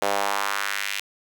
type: tone with high-pass filter sweep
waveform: sawtooth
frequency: 100 Hz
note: G2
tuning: 35 cents sharp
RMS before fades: -26 dBFS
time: 0.02-1 s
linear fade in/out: 0 ms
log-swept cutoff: 570 to 2500 Hz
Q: 1.9
effects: 7-bit